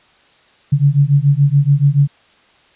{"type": "beating tone pair", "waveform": "sine", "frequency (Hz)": [138.59, 145.59], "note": ["C#3", "D3"], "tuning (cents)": [0, -15], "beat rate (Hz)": 7, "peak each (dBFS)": -12, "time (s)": [0.72, 2.08], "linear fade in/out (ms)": 10, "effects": ["white hiss -51 dBFS RMS until 2.75 s", "resampled to 8000 Hz"]}